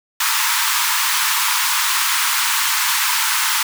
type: high-pass noise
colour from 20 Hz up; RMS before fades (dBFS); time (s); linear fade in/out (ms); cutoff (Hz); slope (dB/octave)
pink; -18; 0.2-3.63; 5; 890; 96
effects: none